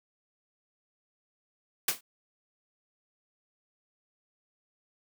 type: noise with exponential decay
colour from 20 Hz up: white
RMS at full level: -22 dBFS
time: 1.88-2.01 s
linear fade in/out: 5 ms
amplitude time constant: 28 ms
effects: high-pass 200 Hz 12 dB/octave